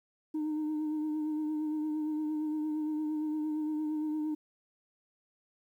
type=tone with vibrato; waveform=sine; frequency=306.6 Hz; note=D#4; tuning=25 cents flat; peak=-28 dBFS; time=0.34-4.35 s; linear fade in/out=10 ms; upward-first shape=triangle; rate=8.7 Hz; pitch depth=33 cents each way; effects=tanh soft clip ceiling -29 dBFS + 11-bit